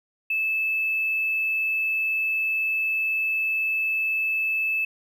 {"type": "tone with hard clipping", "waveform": "triangle", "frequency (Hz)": 2618, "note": "E7", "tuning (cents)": -13, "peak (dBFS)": -22, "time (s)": [0.3, 4.85], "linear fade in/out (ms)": 5, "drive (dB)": 3, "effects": []}